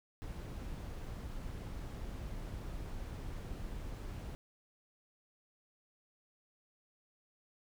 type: noise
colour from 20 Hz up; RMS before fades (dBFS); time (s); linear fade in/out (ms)
brown; -43; 0.22-4.35; 0
effects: none